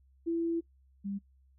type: tone pair in turn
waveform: sine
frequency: 334.2 / 199.08 Hz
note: E4 / G3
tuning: +24 / +27 cents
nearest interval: major sixth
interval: 897 cents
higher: first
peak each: -28 / -33 dBFS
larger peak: first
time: 0.26-0.61 / 1.04-1.19 s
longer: first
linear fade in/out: 20 ms
effects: noise-tail reverb RT60 0.1 s tail -21 dB re dry + added 66 Hz sine -61 dBFS peak until 1.58 s